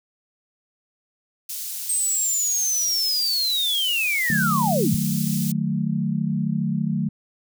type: high-pass noise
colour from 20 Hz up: white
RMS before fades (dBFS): -31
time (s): 1.49-5.52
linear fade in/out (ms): 5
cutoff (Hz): 4700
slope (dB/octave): 12
type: linear sweep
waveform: sine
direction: down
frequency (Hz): 8372 to 70.6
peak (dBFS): -20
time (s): 1.89-4.95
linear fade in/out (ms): 5
type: chord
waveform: sine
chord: D# diminished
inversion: none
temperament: equal with one note detuned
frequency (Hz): 153.16 / 185 / 220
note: D#3 / F#3 / A3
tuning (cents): -27 / 0 / 0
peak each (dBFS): -25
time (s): 4.3-7.09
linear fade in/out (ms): 2
effects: none